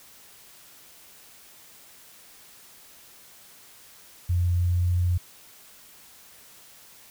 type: tone with pitch glide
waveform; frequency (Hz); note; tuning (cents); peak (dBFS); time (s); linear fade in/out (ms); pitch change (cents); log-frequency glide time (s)
sine; 88 to 88.61; F2 to F2; +14 to +26; -20; 4.29-5.18; 10; +12; 4.59-4.88
effects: white hiss -51 dBFS RMS until 7.1 s